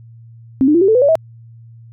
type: tone with pitch steps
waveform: sine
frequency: 264.8 / 300.7 / 341.4 / 387.7 / 440.2 / 499.9 / 567.6 / 644.5 Hz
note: C4 / D4 / F4 / G4 / A4 / B4 / C#5 / E5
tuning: +21 / +41 / -39 / -19 / +1 / +21 / +41 / -39 cents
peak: -8 dBFS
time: 0.61-1.154 s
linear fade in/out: 0 ms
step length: 68 ms
effects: added 115 Hz sine -37 dBFS peak until 1.92 s